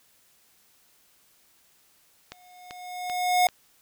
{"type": "tone with exponential growth", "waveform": "square", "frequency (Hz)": 724, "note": "F#5", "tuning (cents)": -38, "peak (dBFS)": -17, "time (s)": [2.32, 3.47], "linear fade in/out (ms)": 2, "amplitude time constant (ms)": 250}
{"type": "click train", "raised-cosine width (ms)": 0.2, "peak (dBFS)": -20, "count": 4, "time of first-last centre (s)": [2.32, 3.487], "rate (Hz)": 2.57}
{"effects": ["white hiss -62 dBFS RMS until 3.81 s"]}